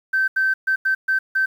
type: tone bursts at uneven times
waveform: sine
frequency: 1548 Hz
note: G6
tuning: 22 cents flat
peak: -15 dBFS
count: 6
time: 0.13-0.28 / 0.36-0.54 / 0.67-0.76 / 0.85-0.95 / 1.08-1.19 / 1.35-1.46 s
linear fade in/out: 10 ms
effects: tanh soft clip ceiling -11 dBFS + 8-bit